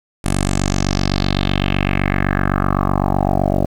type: tone with low-pass filter sweep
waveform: 10% pulse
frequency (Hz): 47.87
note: G1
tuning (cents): -40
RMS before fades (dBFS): -17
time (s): 0.24-3.66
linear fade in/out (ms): 10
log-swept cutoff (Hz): 10000 to 560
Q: 3.5
effects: 7-bit